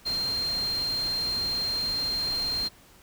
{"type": "tone in noise", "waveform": "sine", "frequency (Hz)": 4186, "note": "C8", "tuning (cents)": 0, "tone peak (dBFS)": -26, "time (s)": [0.05, 2.69], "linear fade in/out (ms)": 20, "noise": "pink", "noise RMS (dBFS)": -39, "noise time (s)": [0.05, 2.69], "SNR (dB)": 10, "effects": ["pink hiss -55 dBFS RMS until 3.02 s"]}